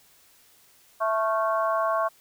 harmonic tone with a mistuned harmonic, 220 Hz, A3, in tune, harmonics 3 / 4 / 5 / 6 / 7, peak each -25 / -35 / -25 / -36 / -37 dBFS, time 1-2.09 s, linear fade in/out 20 ms, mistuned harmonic 6, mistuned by +88 cents, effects white hiss -58 dBFS RMS until 2.2 s

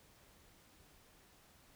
silence, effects pink hiss -65 dBFS RMS until 1.75 s

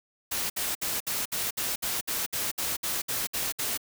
white noise bursts, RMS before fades -30 dBFS, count 14, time 0.31-3.776 s, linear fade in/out 10 ms, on 190 ms, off 62 ms, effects none

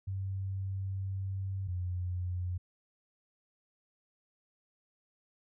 sine tone pair in turn, 96.3 / 90.03 Hz, G2 / F#2, -30 / -47 cents, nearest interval minor second, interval 117 cents, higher first, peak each -33 / -32 dBFS, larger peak second, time 0.07-1.68 / 1.68-2.58 s, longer first, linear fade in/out 10 ms, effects none

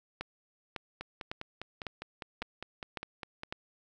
two click trains, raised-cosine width 0.3 ms, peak -20 / -23 dBFS, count 7 / 13, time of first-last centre 0.21-3.525 / 1.01-3.434 s, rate 1.81 / 4.95 Hz, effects none

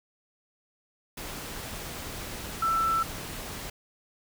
sine tone in noise, 1331 Hz, E6, 16 cents sharp, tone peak -23 dBFS, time 2.62-3.03 s, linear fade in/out 5 ms, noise pink, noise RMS -38 dBFS, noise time 1.17-3.7 s, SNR +12 dB, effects none

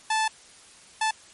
sawtooth tone bursts at uneven times, 876 Hz, A5, 8 cents flat, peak -18 dBFS, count 2, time 0.1-0.28 / 1.01-1.11 s, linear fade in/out 5 ms, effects white hiss -51 dBFS RMS until 1.33 s + MP3 48 kbps

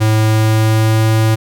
square tone with pitch glide, 109.1 to 110.56 Hz, A2 to A2, -14 to +9 cents, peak -10 dBFS, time 0-1.36 s, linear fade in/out 20 ms, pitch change +23 cents, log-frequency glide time 0.11-1.09 s, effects none

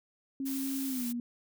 sine tone with pitch glide, 270.3 to 239.4 Hz, C#4 to A#3, -44 to +46 cents, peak -32 dBFS, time 0.4-1.2 s, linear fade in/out 2 ms, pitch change -210 cents, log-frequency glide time 0.87-1.07 s
blue noise, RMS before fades -40 dBFS, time 0.45-1.13 s, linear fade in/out 20 ms
effects none

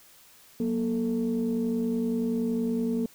sine tone cluster, 185.1 / 235.7 / 442.6 Hz, F#3 / A#3 / A4, +1 / +19 / +10 cents, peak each -34 / -25 / -31 dBFS, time 0.6-3.06 s, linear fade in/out 2 ms, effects tanh soft clip ceiling -18 dBFS + white hiss -55 dBFS RMS until 3.14 s

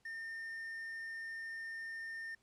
triangle tone with quantisation, 1814 Hz, A#6, 48 cents flat, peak -40 dBFS, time 0.05-2.35 s, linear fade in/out 5 ms, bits 11, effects pink hiss -75 dBFS RMS until 2.42 s + low-pass 10000 Hz 12 dB/octave

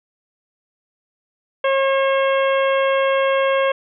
harmonic tone, 541 Hz, C#5, 42 cents flat, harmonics 1 / 2 / 3 / 4 / 5 / 6, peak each -16 / -22 / -26 / -28 / -30 / -32 dBFS, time 1.64-3.72 s, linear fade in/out 5 ms, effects none

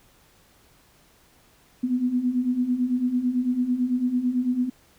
sine beating tone pair, 242.9 / 251.9 Hz, B3 / B3, -29 / +34 cents, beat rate 9 Hz, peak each -27 / -22 dBFS, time 1.83-4.7 s, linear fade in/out 10 ms, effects pink hiss -58 dBFS RMS until 4.98 s

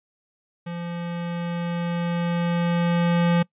square tone with level ramp, 172 Hz, F3, 26 cents flat, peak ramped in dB -30 to -17 dBFS, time 0.66-3.43 s, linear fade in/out 10 ms, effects noise-tail reverb RT60 0.1 s tail -23 dB re dry + resampled to 8000 Hz

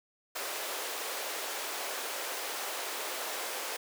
pink high-pass noise, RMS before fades -37 dBFS, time 0.35-3.77 s, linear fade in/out 10 ms, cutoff 430 Hz, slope 24 dB/octave, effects none

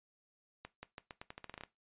accelerating click train, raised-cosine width 0.3 ms, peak -29 dBFS, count 13, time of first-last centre 0.65-1.636 s, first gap 180 ms, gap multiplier 0.84, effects noise-tail reverb RT60 0.2 s tail -17 dB re dry + resampled to 8000 Hz

